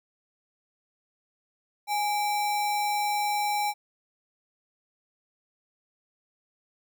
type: tone with sample-and-hold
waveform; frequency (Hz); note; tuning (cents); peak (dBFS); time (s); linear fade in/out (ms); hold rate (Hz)
sine; 830; G#5; -1; -24; 1.87-3.74; 50; 3150
effects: none